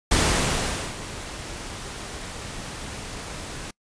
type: noise with ADSR envelope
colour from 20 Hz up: pink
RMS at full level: -19 dBFS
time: 0.11-3.71 s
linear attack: 7 ms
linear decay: 830 ms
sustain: -16 dB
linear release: 6 ms
effects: noise-tail reverb RT60 0.1 s tail -26 dB re dry + resampled to 22050 Hz